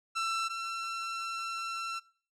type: tone pair in turn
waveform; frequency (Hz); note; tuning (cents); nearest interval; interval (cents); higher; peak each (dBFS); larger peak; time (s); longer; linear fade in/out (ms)
sawtooth; 1338 / 1347.3; E6 / E6; +25 / +37; unison; 12; second; -26 / -31; first; 0.15-0.49 / 0.49-2; second; 20
effects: noise-tail reverb RT60 0.5 s tail -22 dB re dry + low-pass 7000 Hz 12 dB/octave